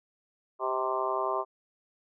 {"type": "harmonic tone with a mistuned harmonic", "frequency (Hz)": 130.81, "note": "C3", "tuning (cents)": 0, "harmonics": [3, 4, 5, 6, 7, 8, 9], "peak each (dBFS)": [-34, -40, -33, -38, -36, -32, -36], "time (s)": [0.59, 1.45], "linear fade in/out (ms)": 50, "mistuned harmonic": 5, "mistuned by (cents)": -32, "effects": []}